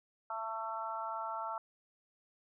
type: harmonic tone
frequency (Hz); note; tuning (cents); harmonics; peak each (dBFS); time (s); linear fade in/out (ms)
223.1; A3; +24; 3 / 4 / 5 / 6; -44 / -40 / -45 / -41; 0.3-1.58; 2
effects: none